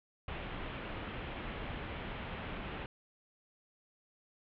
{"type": "low-pass noise", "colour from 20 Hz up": "pink", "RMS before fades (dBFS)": -42, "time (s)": [0.28, 2.86], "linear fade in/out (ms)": 2, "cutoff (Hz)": 3300, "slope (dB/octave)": 48, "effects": []}